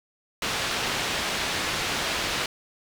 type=low-pass noise; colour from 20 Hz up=white; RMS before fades=-28 dBFS; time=0.42-2.46 s; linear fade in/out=2 ms; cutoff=3900 Hz; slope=12 dB/octave; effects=none